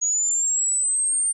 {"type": "linear sweep", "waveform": "sine", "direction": "up", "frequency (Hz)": [6720, 8870], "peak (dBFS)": -19, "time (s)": [0.01, 1.33], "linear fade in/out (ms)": 20, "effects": []}